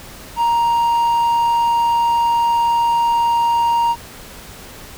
triangle tone, 936 Hz, A#5, 7 cents sharp, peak -11 dBFS, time 0.36-3.96 s, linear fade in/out 50 ms, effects pink hiss -37 dBFS RMS until 4.97 s

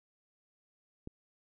click, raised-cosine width 3 ms, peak -29 dBFS, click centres 1.074 s, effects none

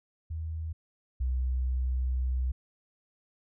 sine tone pair in turn, 80 / 63.5 Hz, D#2 / B1, +49 / +49 cents, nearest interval major third, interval 400 cents, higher first, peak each -32 / -26 dBFS, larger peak second, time 0.3-0.73 / 1.2-2.52 s, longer second, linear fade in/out 10 ms, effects none

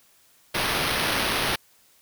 violet noise with sample-and-hold, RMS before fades -25 dBFS, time 0.54-1.56 s, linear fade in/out 10 ms, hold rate 7350 Hz, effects white hiss -59 dBFS RMS until 2.01 s

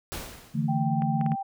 pink noise with exponential decay, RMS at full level -33 dBFS, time 0.12-0.86 s, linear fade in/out 0 ms, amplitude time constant 160 ms
sine chord, D suspended second, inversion none, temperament equal with one note detuned, 146.83 / 164.81 / 223.2 Hz, D3 / E3 / A3, 0 / 0 / +25 cents, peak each -27 / -29 / -28 dBFS, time 0.54-1.36 s, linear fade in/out 20 ms
sine tone, 784 Hz, G5, in tune, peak -29 dBFS, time 0.68-1.43 s, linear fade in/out 10 ms
clicks, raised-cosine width 0.5 ms, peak -24 dBFS, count 4, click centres 1.021 / 1.212 / 1.263 / 1.319 s
effects none

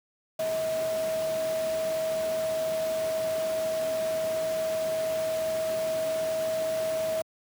sine tone in noise, 640 Hz, D#5, 49 cents sharp, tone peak -26 dBFS, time 0.39-7.22 s, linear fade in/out 5 ms, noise pink, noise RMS -38 dBFS, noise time 0.39-7.22 s, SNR +9 dB, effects high-pass 150 Hz 12 dB/octave

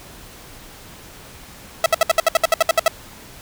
sawtooth tone bursts, 655 Hz, E5, 11 cents flat, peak -7 dBFS, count 13, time 1.84-2.88 s, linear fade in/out 2 ms, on 20 ms, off 65 ms, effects pink hiss -41 dBFS RMS until 3.41 s

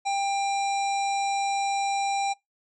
harmonic tone with a mistuned harmonic, 794 Hz, G5, 22 cents sharp, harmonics 1 / 3 / 5 / 7 / 9 / 10, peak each -24 / -34 / -38 / -41 / -43 / -44 dBFS, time 0.05-2.34 s, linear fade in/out 20 ms, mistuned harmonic 7, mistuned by +24 cents, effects noise-tail reverb RT60 0.2 s tail -25 dB re dry

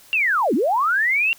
sine linear two-way sweep, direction down then up, 2794 to 206.1 to 2794 Hz, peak -16 dBFS, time 0.13-1.33 s, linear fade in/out 0 ms, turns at 0.54 s, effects white hiss -49 dBFS RMS until 1.38 s

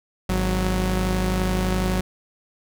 sawtooth tone pair together, 51.91 / 185 Hz, G#1 / F#3, 0 / 0 cents, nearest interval octave + minor seventh, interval 2200 cents, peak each -19 dBFS, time 0.29-2.01 s, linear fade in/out 5 ms, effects none

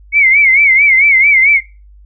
sine tone with vibrato, 2190 Hz, C#7, 22 cents flat, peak -5 dBFS, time 0.12-1.61 s, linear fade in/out 50 ms, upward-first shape sine, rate 4.5 Hz, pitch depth 110 cents each way, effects noise-tail reverb RT60 0.3 s tail -20 dB re dry + added 50 Hz sine -37 dBFS peak until 2.05 s

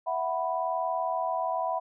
sine chord, E suspended second, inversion none, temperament equal, 659.3 / 740 / 987.8 Hz, E5 / F#5 / B5, 0 / 0 / 0 cents, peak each -31 dBFS, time 0.06-1.8 s, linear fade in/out 20 ms, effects none

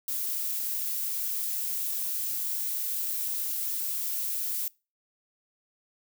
violet noise, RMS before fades -31 dBFS, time 0.08-4.68 s, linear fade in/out 2 ms, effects noise-tail reverb RT60 0.3 s tail -24 dB re dry

